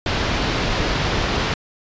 pink low-pass noise, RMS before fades -21 dBFS, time 0.06-1.54 s, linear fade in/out 2 ms, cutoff 5000 Hz, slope 24 dB/octave, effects resampled to 16000 Hz

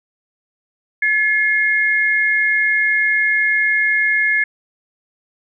sine tone pair together, 1714 / 2144 Hz, A6 / C7, -46 / +42 cents, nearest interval major third, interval 388 cents, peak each -16 dBFS, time 1.02-4.44 s, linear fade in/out 5 ms, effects none

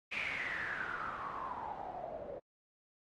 white noise with low-pass filter sweep, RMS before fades -41 dBFS, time 0.11-2.4 s, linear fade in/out 20 ms, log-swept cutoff 2500 to 540 Hz, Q 9.5, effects AAC 32 kbps

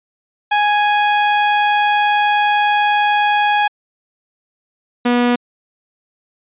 sawtooth tone pair in turn, 830.6 / 243 Hz, G#5 / B3, 0 / -28 cents, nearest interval octave + major sixth, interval 2128 cents, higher first, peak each -8 dBFS, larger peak neither, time 0.51-3.68 / 5.05-5.36 s, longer first, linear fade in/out 10 ms, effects resampled to 8000 Hz

